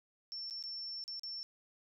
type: tone with dropouts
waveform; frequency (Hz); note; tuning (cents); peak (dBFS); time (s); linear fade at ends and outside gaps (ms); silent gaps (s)
sine; 5410; E8; +44; -40; 0.32-1.43; 0; 0.499-0.508 / 0.626-0.638 / 1.039-1.079 / 1.195-1.234
effects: none